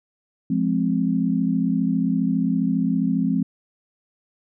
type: chord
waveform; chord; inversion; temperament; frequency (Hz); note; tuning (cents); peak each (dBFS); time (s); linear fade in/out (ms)
sine; F minor; none; just; 174.61 / 209.5 / 261.9; F3 / Ab3 / C4; 0 / +15 / +2; -23 / -23 / -22; 0.5-3.43; 5
effects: none

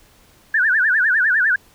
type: tone with vibrato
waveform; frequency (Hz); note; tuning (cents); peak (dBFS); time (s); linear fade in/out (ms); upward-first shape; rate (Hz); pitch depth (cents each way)
sine; 1619; G#6; -45; -13; 0.54-1.56; 5; sine; 9.9; 190
effects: pink hiss -52 dBFS RMS until 1.74 s

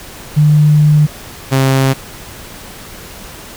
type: tone pair in turn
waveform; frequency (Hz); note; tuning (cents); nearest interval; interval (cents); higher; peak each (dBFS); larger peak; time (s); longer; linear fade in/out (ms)
sine / sawtooth; 150.2 / 133.86; D3 / C3; +39 / +40; major second; 199; first; -5; neither; 0.36-1.07 / 1.51-1.94; first; 20
effects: pink hiss -32 dBFS RMS until 3.56 s

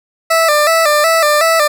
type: tone with vibrato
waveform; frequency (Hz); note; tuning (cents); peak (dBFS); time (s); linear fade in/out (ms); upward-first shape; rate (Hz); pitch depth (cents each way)
20% pulse; 625; D#5; +8; -4; 0.3-1.68; 10; square; 2.7; 83
effects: none

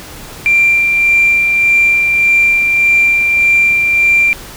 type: tone with tremolo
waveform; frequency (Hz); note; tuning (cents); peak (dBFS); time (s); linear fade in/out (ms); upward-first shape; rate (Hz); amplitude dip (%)
sine; 2368; D7; +14; -5; 0.46-4.33; 0; sine; 1.7; 35
effects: tanh soft clip ceiling -1 dBFS + pink hiss -31 dBFS RMS until 4.56 s

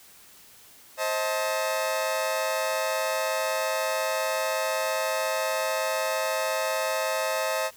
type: chord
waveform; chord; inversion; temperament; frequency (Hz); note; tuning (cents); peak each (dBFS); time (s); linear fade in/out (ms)
sawtooth; A diminished; first; just; 528 / 633.6 / 880; C5 / Eb5 / A5; +16 / +31 / 0; -26 / -24 / -29; 0.97-7.71; 50
effects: white hiss -52 dBFS RMS until 7.76 s

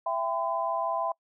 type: tone cluster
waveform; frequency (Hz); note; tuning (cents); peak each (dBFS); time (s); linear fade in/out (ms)
sine; 666 / 792 / 1014; E5 / G5 / B5; +18 / +18 / +45; -30 / -33 / -30; 0.06-1.12; 5
effects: noise-tail reverb RT60 0.1 s tail -26 dB re dry

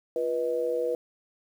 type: tone with amplitude modulation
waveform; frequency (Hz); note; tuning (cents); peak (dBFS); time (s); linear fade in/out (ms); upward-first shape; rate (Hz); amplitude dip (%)
sine; 488.3; B4; -20; -21; 0.16-0.95; 2; sine; 141; 85
effects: 9-bit

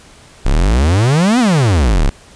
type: exponential two-way sweep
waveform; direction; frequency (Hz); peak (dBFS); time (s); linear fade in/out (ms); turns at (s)
45% pulse; up then down; 30.14 to 261.6 to 30.14; -9; 0.45-2.1; 10; 1.39
effects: pink hiss -42 dBFS RMS until 2.35 s + resampled to 22050 Hz

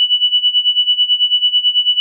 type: tone with tremolo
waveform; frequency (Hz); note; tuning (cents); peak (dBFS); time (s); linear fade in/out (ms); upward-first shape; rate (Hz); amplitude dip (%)
sine; 2960; F#7; 0; -7; 0-2; 0; sine; 9.1; 85
effects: none

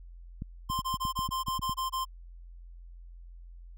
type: clicks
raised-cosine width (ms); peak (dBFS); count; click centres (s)
5; -24; 10; 0.421 / 0.7 / 0.791 / 0.942 / 1.052 / 1.191 / 1.29 / 1.484 / 1.593 / 1.695
type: tone bursts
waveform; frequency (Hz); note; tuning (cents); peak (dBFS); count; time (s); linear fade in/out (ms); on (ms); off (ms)
square; 1046.5; C6; 0; -30; 9; 0.69-2.052; 20; 130; 24
effects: added 43 Hz sine -45 dBFS peak until 3.77 s

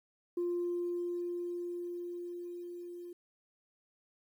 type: tone with level ramp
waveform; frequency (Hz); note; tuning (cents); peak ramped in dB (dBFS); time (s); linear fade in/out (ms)
sine; 350; F4; +4; -29 to -43; 0.37-3.13; 5
effects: tanh soft clip ceiling -28 dBFS + 11-bit

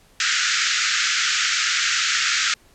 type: band-pass noise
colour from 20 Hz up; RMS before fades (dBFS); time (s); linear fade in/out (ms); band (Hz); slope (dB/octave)
pink; -21; 0.2-2.54; 2; 1300 to 7400; 96
effects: pink hiss -55 dBFS RMS until 2.74 s + low-pass 12000 Hz 12 dB/octave

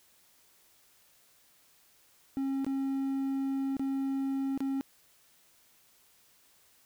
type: tone with dropouts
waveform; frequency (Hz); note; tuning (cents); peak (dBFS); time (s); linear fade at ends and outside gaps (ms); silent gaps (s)
triangle; 270.8; C#4; -40; -27; 2.37-4.81; 0; 2.646-2.665 / 3.768-3.795 / 4.576-4.605
effects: white hiss -64 dBFS RMS until 6.85 s

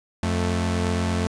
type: tone pair together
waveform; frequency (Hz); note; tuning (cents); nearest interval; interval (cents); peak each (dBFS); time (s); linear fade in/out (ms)
sawtooth; 88.47 / 220; F2 / A3; +23 / 0; octave + major third; 1577; -19 / -22; 0.23-1.27; 0
effects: resampled to 22050 Hz

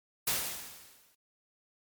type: noise with exponential decay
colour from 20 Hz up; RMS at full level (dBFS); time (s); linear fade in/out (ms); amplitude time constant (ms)
white; -28; 0.27-1.15; 5; 190
effects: MP3 96 kbps

